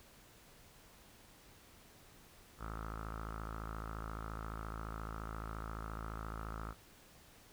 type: tone with low-pass filter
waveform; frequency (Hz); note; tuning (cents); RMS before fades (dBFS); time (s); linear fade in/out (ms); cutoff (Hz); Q
sawtooth; 54.4; A1; -19; -44; 2.58-6.75; 50; 1300; 8.3
effects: pink hiss -61 dBFS RMS until 7.52 s